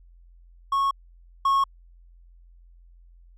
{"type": "tone pair in turn", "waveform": "triangle", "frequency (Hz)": [1100, 1095.1], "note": ["C#6", "C#6"], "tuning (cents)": [-14, -21], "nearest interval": "unison", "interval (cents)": 7, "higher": "first", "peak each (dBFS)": [-18, -16], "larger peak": "second", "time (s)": [[0.72, 0.91], [1.45, 1.64]], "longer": "neither", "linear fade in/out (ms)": 5, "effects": ["added 43 Hz sine -49 dBFS peak until 3.37 s"]}